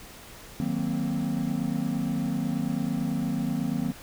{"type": "chord", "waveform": "triangle", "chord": "C half-diminished seventh", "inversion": "first", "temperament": "equal", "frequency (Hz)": [155.56, 185, 233.1, 261.6], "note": ["Eb3", "Gb3", "Bb3", "C4"], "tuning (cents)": [0, 0, 0, 0], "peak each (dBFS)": [-30, -30, -28, -29], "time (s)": [0.6, 3.92], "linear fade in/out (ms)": 0, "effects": ["pink hiss -46 dBFS RMS until 4.02 s"]}